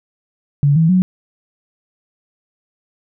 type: tone with pitch steps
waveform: sine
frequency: 143 / 162.38 / 184.38 Hz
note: D3 / E3 / F#3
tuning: -46 / -26 / -6 cents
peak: -9 dBFS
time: 0.63-1.02 s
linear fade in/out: 0 ms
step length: 130 ms
effects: none